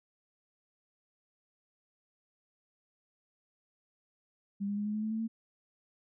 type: tone with pitch steps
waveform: sine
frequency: 200.1 / 203.5 / 206.9 / 210.4 / 214 / 217.6 / 221.3 / 225 Hz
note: G3 / G#3 / G#3 / G#3 / A3 / A3 / A3 / A3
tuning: +36 / -35 / -6 / +23 / -48 / -19 / +10 / +39 cents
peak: -31 dBFS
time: 4.6-5.28 s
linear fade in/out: 20 ms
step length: 85 ms
effects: none

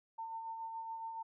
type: tone with tremolo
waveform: sine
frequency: 903 Hz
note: A5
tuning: 45 cents sharp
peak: -39 dBFS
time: 0.18-1.23 s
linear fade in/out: 10 ms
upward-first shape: sine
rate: 7.1 Hz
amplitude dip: 35%
effects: none

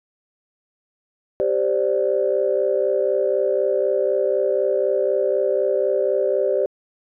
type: chord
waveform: sine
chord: G suspended fourth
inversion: none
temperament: equal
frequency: 392 / 523.3 / 587.3 Hz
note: G4 / C5 / D5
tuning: 0 / 0 / 0 cents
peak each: -21 / -21 / -21 dBFS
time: 1.4-6.66 s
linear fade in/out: 0 ms
effects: tanh soft clip ceiling -7 dBFS

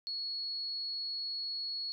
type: tone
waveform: sine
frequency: 4354 Hz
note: C#8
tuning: 32 cents flat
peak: -35 dBFS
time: 0.07-1.92 s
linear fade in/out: 0 ms
effects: none

